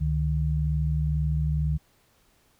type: tone pair together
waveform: sine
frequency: 70.11 / 152.3 Hz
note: C#2 / D#3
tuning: +20 / -37 cents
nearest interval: octave + minor second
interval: 1343 cents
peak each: -25 dBFS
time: 0-1.78 s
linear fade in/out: 20 ms
effects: pink hiss -64 dBFS RMS until 2.59 s